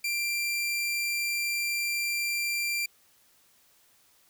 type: tone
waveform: sawtooth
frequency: 2368 Hz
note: D7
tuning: 14 cents sharp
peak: -24 dBFS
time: 0.04-2.86 s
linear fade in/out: 5 ms
effects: white hiss -63 dBFS RMS until 4.29 s